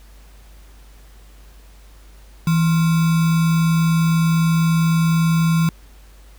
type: tone with sample-and-hold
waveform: sine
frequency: 164.4 Hz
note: E3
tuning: 4 cents flat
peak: -13 dBFS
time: 2.47-5.69 s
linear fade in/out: 2 ms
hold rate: 1225 Hz
effects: added 50 Hz sine -42 dBFS peak until 6.38 s + pink hiss -52 dBFS RMS until 6.38 s